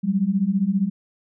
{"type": "beating tone pair", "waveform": "sine", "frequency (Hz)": [185.6, 200.6], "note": ["F#3", "G3"], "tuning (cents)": [6, 40], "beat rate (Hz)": 15, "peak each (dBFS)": [-22, -20], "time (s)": [0.03, 0.9], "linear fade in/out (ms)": 20, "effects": []}